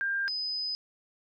sine tone pair in turn, 1596 / 5015 Hz, G6 / D#8, +31 / +13 cents, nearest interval octave + minor sixth, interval 1982 cents, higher second, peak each -27 / -30 dBFS, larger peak first, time 0.01-0.28 / 0.28-0.75 s, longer second, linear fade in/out 0 ms, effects none

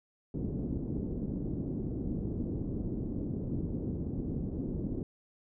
white low-pass noise, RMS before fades -35 dBFS, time 0.34-5.03 s, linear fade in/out 2 ms, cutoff 320 Hz, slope 24 dB/octave, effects none

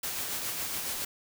white noise with tremolo, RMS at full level -33 dBFS, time 0.03-1.05 s, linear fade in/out 5 ms, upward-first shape sine, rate 7.2 Hz, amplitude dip 30%, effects none

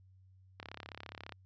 click train, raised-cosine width 0.3 ms, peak -28 dBFS, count 26, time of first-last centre 0.6-1.323 s, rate 34.6 Hz, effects added 94 Hz sine -59 dBFS peak until 1.45 s + resampled to 16000 Hz

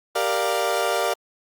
30% pulse chord, G minor seventh, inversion none, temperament equal with one note detuned, 392 / 466.2 / 590.7 / 698.5 Hz, G4 / Bb4 / D5 / F5, 0 / 0 / +10 / 0 cents, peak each -26 / -24 / -23 / -23 dBFS, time 0.15-1.14 s, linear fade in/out 10 ms, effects Opus 48 kbps

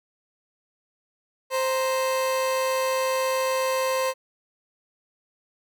30% pulse tone pair together, 523.3 / 932.4 Hz, C5 / A#5, 0 / 0 cents, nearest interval minor seventh, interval 1000 cents, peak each -20 / -31 dBFS, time 1.5-4.14 s, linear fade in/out 50 ms, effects none

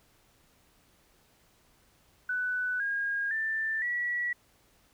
sine tone with pitch steps, 1493 / 1628.1 / 1775.5 / 1936.2 Hz, F#6 / G#6 / A6 / B6, +15 / -35 / +15 / -35 cents, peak -28 dBFS, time 2.29-4.33 s, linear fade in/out 5 ms, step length 510 ms, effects pink hiss -65 dBFS RMS until 4.93 s

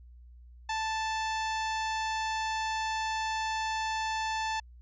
sawtooth tone, 880 Hz, A5, in tune, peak -26 dBFS, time 0.69-4.6 s, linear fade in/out 5 ms, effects added 60 Hz sine -49 dBFS peak until 4.81 s + resampled to 16000 Hz

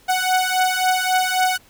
sawtooth beating tone pair, 740 / 743.7 Hz, F#5 / F#5, 0 / +9 cents, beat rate 3.7 Hz, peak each -16 dBFS, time 0.08-1.58 s, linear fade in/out 20 ms, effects pink hiss -52 dBFS RMS until 1.69 s

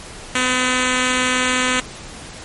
5% pulse tone with notch filter, 253.4 Hz, B3, 45 cents sharp, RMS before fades -18 dBFS, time 0.35-1.8 s, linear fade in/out 2 ms, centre 700 Hz, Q 1.6, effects pink hiss -35 dBFS RMS until 2.44 s + MP3 48 kbps

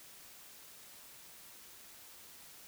silence, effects white hiss -55 dBFS RMS until 2.67 s

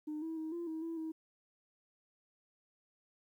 sine tone with pitch steps, 304 / 323.6 / 316.4 / 342.2 / 319.1 / 330.4 / 319.3 Hz, D#4 / E4 / D#4 / F4 / D#4 / E4 / D#4, -40 / -32 / +29 / -35 / +44 / +4 / +45 cents, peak -36 dBFS, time 0.07-1.12 s, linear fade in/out 10 ms, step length 150 ms, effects tanh soft clip ceiling -35 dBFS + 12-bit

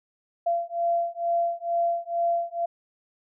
sine beating tone pair, 683 / 685.2 Hz, F5 / F5, -39 / -33 cents, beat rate 2.2 Hz, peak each -26 dBFS, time 0.46-2.66 s, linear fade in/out 10 ms, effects none

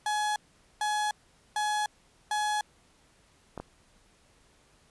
35% pulse tone bursts, 843 Hz, G#5, 26 cents sharp, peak -25 dBFS, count 4, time 0.06-2.61 s, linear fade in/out 2 ms, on 300 ms, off 450 ms
clicks, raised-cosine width 1 ms, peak -23 dBFS, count 2, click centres 3.577 / 3.6 s
effects pink hiss -63 dBFS RMS until 4.9 s + resampled to 24000 Hz

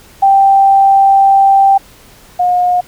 sine tone pair in turn, 784 / 717.4 Hz, G5 / F5, 0 / +46 cents, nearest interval major second, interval 154 cents, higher first, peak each -4 / -8 dBFS, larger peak first, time 0.22-1.78 / 2.39-2.81 s, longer first, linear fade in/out 10 ms, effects pink hiss -41 dBFS RMS until 2.87 s

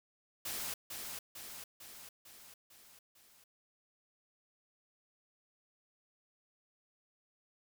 white noise with echo, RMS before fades -40 dBFS, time 0.45-0.74 s, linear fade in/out 5 ms, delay 450 ms, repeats 6, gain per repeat -4 dB, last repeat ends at 3.44 s, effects none

